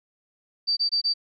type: tone bursts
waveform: sine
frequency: 4642 Hz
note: D8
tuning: 21 cents flat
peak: -20 dBFS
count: 4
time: 0.67-1.139 s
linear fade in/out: 20 ms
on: 100 ms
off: 23 ms
effects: none